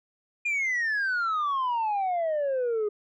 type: exponential sweep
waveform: sine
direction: down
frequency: 2445 to 409.8 Hz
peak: -22 dBFS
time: 0.45-2.89 s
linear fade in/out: 10 ms
effects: tanh soft clip ceiling -23 dBFS